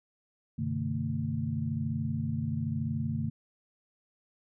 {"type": "tone cluster", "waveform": "sine", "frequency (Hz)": [96.9, 129.5, 150.5, 225.2], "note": ["G2", "C3", "D3", "A3"], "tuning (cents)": [-20, -17, 43, 40], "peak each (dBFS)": [-36, -35, -34, -34], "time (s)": [0.58, 3.3], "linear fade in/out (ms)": 10, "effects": []}